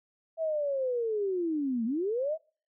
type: linear two-way sweep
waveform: sine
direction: down then up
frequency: 659.3 to 218.1 to 659.3 Hz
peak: -27 dBFS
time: 0.37-2.38 s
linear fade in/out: 50 ms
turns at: 1.85 s
effects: noise-tail reverb RT60 0.4 s tail -25 dB re dry